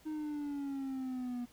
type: exponential sweep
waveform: triangle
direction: down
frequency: 312.2 to 240.7 Hz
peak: -34 dBFS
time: 0.05-1.46 s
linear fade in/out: 20 ms
effects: pink hiss -63 dBFS RMS until 1.52 s